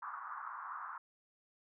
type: band-pass noise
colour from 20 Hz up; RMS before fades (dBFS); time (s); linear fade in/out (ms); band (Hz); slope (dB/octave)
pink; -45; 0.02-0.98; 5; 990 to 1400; 48
effects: none